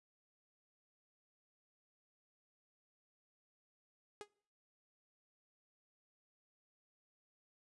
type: tone with exponential decay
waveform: sawtooth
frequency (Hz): 415.3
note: G#4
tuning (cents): 0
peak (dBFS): -38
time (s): 4.21-4.28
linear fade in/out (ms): 0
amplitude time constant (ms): 15
effects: noise-tail reverb RT60 0.6 s tail -24 dB re dry + resampled to 24000 Hz